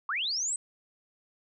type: linear sweep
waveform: sine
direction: up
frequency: 1046.5 to 8320 Hz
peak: -28 dBFS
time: 0.09-0.56 s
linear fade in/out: 2 ms
effects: none